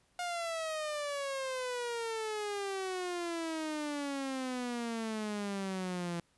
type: exponential sweep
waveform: sawtooth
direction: down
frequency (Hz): 715 to 169.4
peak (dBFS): -31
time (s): 0.19-6.2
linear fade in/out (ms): 2
effects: pink hiss -71 dBFS RMS until 6.37 s + resampled to 24000 Hz